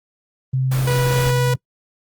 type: tone with pitch glide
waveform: sine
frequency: 130.81 to 129.91 Hz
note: C3 to C3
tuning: 0 to -12 cents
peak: -16 dBFS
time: 0.53-1.56 s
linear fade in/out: 10 ms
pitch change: -12 cents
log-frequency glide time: 1.09-1.29 s
type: noise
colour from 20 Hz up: pink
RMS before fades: -28 dBFS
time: 0.71-1.31 s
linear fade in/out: 10 ms
type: tone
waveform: sawtooth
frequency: 489.2 Hz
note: B4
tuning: 16 cents flat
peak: -16 dBFS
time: 0.87-1.54 s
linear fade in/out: 5 ms
effects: noise-tail reverb RT60 0.1 s tail -24 dB re dry + Opus 24 kbps